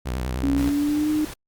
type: tone with vibrato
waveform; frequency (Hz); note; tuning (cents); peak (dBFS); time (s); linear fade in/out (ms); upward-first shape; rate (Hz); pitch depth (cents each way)
sawtooth; 63; B1; +35; -21; 0.05-0.71; 20; sine; 9.8; 120
type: tone with pitch glide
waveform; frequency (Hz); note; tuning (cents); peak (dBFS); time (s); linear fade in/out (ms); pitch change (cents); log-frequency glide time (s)
sine; 278.1 to 305; C#4 to D#4; +6 to -34; -19; 0.43-1.25; 5; +160; 0.55-1.1
type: noise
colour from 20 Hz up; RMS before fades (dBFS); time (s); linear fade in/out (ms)
pink; -37; 0.57-1.34; 10
effects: Opus 48 kbps